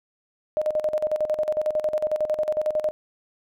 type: tone with tremolo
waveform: sine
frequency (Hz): 613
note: D#5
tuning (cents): -26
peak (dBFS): -19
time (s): 0.57-2.91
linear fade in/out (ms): 0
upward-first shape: square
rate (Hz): 11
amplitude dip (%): 75
effects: none